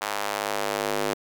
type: tone with high-pass filter sweep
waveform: square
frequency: 51.3 Hz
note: G#1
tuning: 21 cents flat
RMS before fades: -28 dBFS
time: 0.01-1.14 s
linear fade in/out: 10 ms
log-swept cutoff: 880 to 390 Hz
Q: 1.2
effects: none